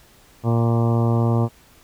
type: harmonic tone with a mistuned harmonic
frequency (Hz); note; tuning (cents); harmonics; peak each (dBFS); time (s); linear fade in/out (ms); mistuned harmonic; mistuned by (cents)
116.54; A#2; 0; 1 / 2 / 3 / 4 / 5 / 6 / 7 / 8 / 9 / 10; -17 / -23 / -27 / -29 / -31 / -33 / -34 / -35 / -36 / -37; 0.43-1.49; 50; 7; -16
effects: pink hiss -52 dBFS RMS until 1.83 s